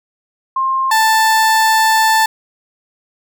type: tone pair in turn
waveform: sine / 30% pulse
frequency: 1060 / 883.2 Hz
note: C6 / A5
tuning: +22 / +6 cents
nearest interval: minor third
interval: 316 cents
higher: first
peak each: -13 / -7 dBFS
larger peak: second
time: 0.56-0.91 / 0.91-2.26 s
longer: second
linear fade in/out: 5 ms
effects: none